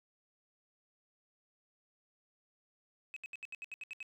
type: tone bursts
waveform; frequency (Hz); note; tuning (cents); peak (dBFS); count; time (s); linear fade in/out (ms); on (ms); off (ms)
sine; 2555; D#7; +45; -39; 10; 3.14-4.028; 0; 24; 72
effects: tanh soft clip ceiling -39 dBFS + 13-bit